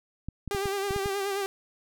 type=clicks; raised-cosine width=5 ms; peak=-22 dBFS; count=7; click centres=0.286 / 0.477 / 0.548 / 0.657 / 0.908 / 0.962 / 1.059 s
type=tone with vibrato; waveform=sawtooth; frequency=396.6 Hz; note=G4; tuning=20 cents sharp; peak=-24 dBFS; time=0.51-1.46 s; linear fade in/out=0 ms; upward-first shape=sine; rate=9.4 Hz; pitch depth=46 cents each way
effects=none